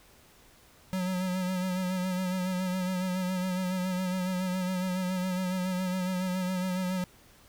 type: tone with vibrato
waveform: square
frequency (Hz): 184.1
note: F#3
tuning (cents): -8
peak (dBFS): -29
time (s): 0.93-7.04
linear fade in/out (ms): 0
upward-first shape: sine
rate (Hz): 7.2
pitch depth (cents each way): 39
effects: pink hiss -58 dBFS RMS until 7.48 s